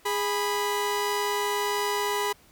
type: tone pair together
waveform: sawtooth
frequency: 411.7 / 987.8 Hz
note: G#4 / B5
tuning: -15 / 0 cents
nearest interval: octave + minor third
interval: 1515 cents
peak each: -24 dBFS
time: 0.05-2.33 s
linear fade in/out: 10 ms
effects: pink hiss -57 dBFS RMS until 2.51 s